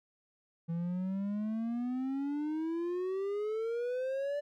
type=exponential sweep; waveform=triangle; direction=up; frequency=164.81 to 587.3 Hz; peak=-30 dBFS; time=0.68-4.41 s; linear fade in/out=20 ms; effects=none

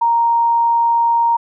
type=tone; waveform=sine; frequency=932.3 Hz; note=A#5; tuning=in tune; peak=-11 dBFS; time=0.01-1.37 s; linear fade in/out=10 ms; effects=none

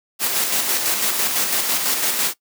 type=noise with tremolo; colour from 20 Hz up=white; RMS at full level=-19 dBFS; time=0.19-2.34 s; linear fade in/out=50 ms; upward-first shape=square; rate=6 Hz; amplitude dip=35%; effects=noise-tail reverb RT60 0.1 s tail -19 dB re dry + high-pass 200 Hz 12 dB/octave

